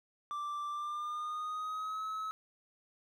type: tone with pitch glide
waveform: triangle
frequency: 1174.7 to 1288.4 Hz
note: D6 to E6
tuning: 0 to -40 cents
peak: -34 dBFS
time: 0.31-2.31 s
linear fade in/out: 0 ms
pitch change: +160 cents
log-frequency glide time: 0.69-2.04 s
effects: none